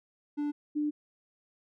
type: tone pair in turn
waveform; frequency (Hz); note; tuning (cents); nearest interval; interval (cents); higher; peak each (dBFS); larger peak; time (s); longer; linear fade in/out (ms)
triangle / sine; 293.2 / 297.8; D4 / D4; -3 / +24; unison; 27; second; -27; neither; 0.37-0.52 / 0.75-0.91; second; 20
effects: none